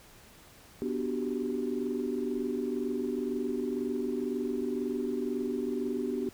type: chord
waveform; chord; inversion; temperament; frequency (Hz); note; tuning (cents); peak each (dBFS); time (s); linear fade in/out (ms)
sine; G major seventh; first; equal; 246.9 / 293.7 / 370 / 392; B3 / D4 / F#4 / G4; 0 / 0 / 0 / 0; -33 / -36 / -36 / -34; 0.82-6.29; 0
effects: tanh soft clip ceiling -20 dBFS + pink hiss -55 dBFS RMS until 6.33 s